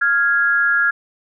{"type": "tone pair together", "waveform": "sine", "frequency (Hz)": [1398.5, 1661.2], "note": ["F6", "G#6"], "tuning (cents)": [2, 0], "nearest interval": "minor third", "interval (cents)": 298, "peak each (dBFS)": -16, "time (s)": [0.01, 0.91], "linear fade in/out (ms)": 10, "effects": []}